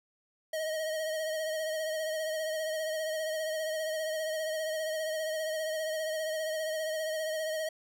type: tone with vibrato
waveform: square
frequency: 629 Hz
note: D#5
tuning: 19 cents sharp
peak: -32 dBFS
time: 0.53-7.69 s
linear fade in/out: 5 ms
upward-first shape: triangle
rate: 15 Hz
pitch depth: 43 cents each way
effects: none